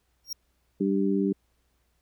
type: tone with exponential growth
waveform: 45% pulse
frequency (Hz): 5588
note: F8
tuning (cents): 0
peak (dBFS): -28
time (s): 0.24-0.33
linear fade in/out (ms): 5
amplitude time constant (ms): 19
type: harmonic tone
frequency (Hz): 98.1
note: G2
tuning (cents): +2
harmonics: 2 / 3 / 4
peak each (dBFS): -25 / -27 / -28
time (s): 0.8-1.33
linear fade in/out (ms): 10
effects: added 60 Hz sine -70 dBFS peak until 2.01 s + pink hiss -73 dBFS RMS until 2.01 s